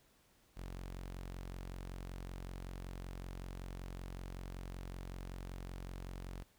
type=tone; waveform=sawtooth; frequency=45.29 Hz; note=F#1; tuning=36 cents flat; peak=-40 dBFS; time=0.56-6.44 s; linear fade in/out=20 ms; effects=pink hiss -70 dBFS RMS until 6.58 s